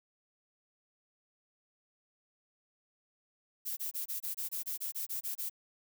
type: noise bursts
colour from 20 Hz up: violet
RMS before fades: -37 dBFS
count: 13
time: 3.65-5.498 s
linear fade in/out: 20 ms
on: 120 ms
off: 24 ms
effects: none